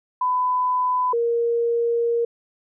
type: tone pair in turn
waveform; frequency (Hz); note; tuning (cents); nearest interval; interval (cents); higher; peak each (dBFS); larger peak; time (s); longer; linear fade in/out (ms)
sine; 1002 / 468.5; B5 / A#4; +25 / +9; octave + minor second; 1316; first; -18; neither; 0.21-1.13 / 1.13-2.25; second; 5
effects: none